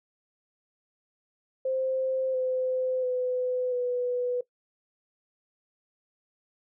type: tone with pitch steps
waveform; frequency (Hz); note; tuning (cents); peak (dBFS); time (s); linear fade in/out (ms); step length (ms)
sine; 523.3 / 513.1 / 503.1 / 493.4; C5 / C5 / B4 / B4; 0 / -34 / +32 / -2; -25; 1.65-4.41; 5; 690
effects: noise-tail reverb RT60 0.1 s tail -19 dB re dry